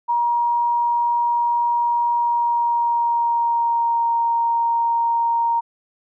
sine tone with pitch glide, 949 to 931.6 Hz, A#5 to A#5, +31 to -1 cents, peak -16 dBFS, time 0.08-5.61 s, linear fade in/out 20 ms, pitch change -32 cents, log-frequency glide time 2.12-4.09 s, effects none

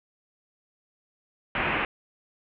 white low-pass noise, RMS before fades -27 dBFS, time 1.55-1.85 s, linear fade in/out 2 ms, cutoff 2700 Hz, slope 48 dB/octave, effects none

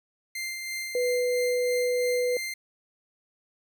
sawtooth tone with tremolo, 2093 Hz, C7, in tune, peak -27 dBFS, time 0.35-2.54 s, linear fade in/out 5 ms, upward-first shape sine, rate 3 Hz, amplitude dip 35%
sine tone, 493.9 Hz, B4, in tune, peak -23 dBFS, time 0.95-2.37 s, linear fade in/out 2 ms
effects none

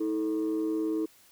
sine tone pair together, 320.3 / 438.8 Hz, E4 / A4, -50 / -5 cents, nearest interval perfect fourth, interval 545 cents, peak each -26 / -31 dBFS, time 0-1.06 s, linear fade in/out 10 ms, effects tanh soft clip ceiling -23 dBFS + white hiss -59 dBFS RMS until 1.31 s

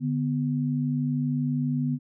sine tone pair together, 146.81 / 246.9 Hz, D3 / B3, 0 / 0 cents, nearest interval major sixth, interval 900 cents, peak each -26 dBFS, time 0-1.99 s, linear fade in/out 50 ms, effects none

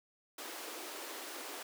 pink high-pass noise, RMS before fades -45 dBFS, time 0.38-1.63 s, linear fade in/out 5 ms, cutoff 290 Hz, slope 48 dB/octave, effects none

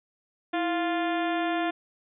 harmonic tone with a mistuned harmonic, 349.2 Hz, F4, in tune, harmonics 1 / 2 / 3 / 4 / 5 / 6 / 7 / 8 / 9 / 10, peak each -28 / -29 / -37 / -37 / -36 / -43 / -41 / -45 / -46 / -44 dBFS, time 0.53-1.71 s, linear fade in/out 10 ms, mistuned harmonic 1, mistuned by -100 cents, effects none

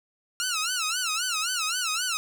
10% pulse tone with vibrato, 1375 Hz, F6, 27 cents flat, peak -17 dBFS, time 0.4-2.17 s, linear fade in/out 0 ms, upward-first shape sine, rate 3.8 Hz, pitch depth 170 cents each way, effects 9-bit

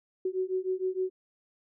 sine beating tone pair, 370 / 376.5 Hz, F#4 / F#4, 0 / +30 cents, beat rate 6.5 Hz, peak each -31 / -31 dBFS, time 0.25-1.1 s, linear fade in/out 5 ms, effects none

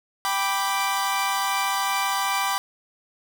sawtooth chord, G major, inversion none, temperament equal, 784 / 987.8 / 1174.7 Hz, G5 / B5 / D6, 0 / 0 / 0 cents, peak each -23 dBFS, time 0.25-2.58 s, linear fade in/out 0 ms, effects 7-bit

